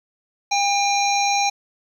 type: harmonic tone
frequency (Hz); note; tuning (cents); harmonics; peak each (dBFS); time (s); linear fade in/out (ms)
803; G5; +41; 1 / 3 / 5 / 7 / 8; -19 / -24 / -26 / -27 / -28; 0.51-1.5; 10
effects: 8-bit